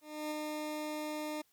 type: tone with ADSR envelope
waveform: 20% pulse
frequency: 303.8 Hz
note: D#4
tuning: 41 cents flat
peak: -30 dBFS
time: 0.01-1.42 s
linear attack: 300 ms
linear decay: 13 ms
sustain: -2 dB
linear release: 11 ms
effects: white hiss -72 dBFS RMS until 1.52 s